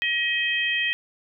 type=harmonic tone; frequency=634 Hz; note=D#5; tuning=32 cents sharp; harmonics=3 / 4 / 5; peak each=-25 / -26 / -27 dBFS; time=0.02-0.93 s; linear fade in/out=0 ms; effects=none